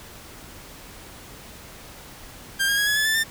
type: tone with pitch steps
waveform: sawtooth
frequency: 1594 / 1625.6 / 1657.9 / 1690.7 / 1724.3 / 1758.5 / 1793.3 Hz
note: G6 / G#6 / G#6 / G#6 / A6 / A6 / A6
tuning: +28 / -38 / -3 / +30 / -35 / -1 / +32 cents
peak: -16 dBFS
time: 2.59-3.241 s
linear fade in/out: 20 ms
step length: 93 ms
effects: pink hiss -43 dBFS RMS until 3.3 s